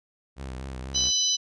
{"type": "tone with vibrato", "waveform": "sawtooth", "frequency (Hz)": 65.41, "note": "C2", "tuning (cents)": 0, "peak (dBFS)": -30, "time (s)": [0.36, 1.12], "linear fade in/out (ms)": 50, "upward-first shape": "sine", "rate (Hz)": 4.1, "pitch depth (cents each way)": 59}
{"type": "harmonic tone", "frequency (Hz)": 998, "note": "B5", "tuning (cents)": 18, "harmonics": [3, 4, 5, 6], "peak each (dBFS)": [-28, -26, -32, -25], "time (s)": [0.94, 1.37], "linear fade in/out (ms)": 20}
{"effects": ["resampled to 22050 Hz"]}